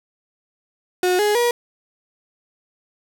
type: tone with pitch steps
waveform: 35% pulse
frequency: 363.1 / 417.1 / 479.1 Hz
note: F#4 / G#4 / A#4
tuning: -33 / +7 / +47 cents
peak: -14 dBFS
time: 1.03-1.51 s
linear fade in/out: 2 ms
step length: 160 ms
effects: none